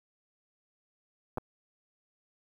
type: clicks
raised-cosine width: 1 ms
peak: -20 dBFS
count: 2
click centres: 1.374 / 1.382 s
effects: 9-bit